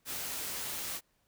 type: noise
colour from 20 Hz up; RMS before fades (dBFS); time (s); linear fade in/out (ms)
white; -38; 0.05-1.01; 50
effects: pink hiss -74 dBFS RMS until 1.27 s